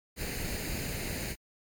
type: noise with comb filter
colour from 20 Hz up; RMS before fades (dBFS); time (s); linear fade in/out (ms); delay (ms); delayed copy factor
pink; -35; 0.16-1.36; 50; 0.44; +0.65
effects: MP3 96 kbps